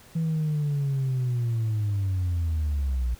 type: linear sweep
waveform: sine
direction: down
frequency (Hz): 164.81 to 58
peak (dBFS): -21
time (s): 0.15-3.15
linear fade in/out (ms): 10
effects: tanh soft clip ceiling -21 dBFS + pink hiss -52 dBFS RMS until 3.19 s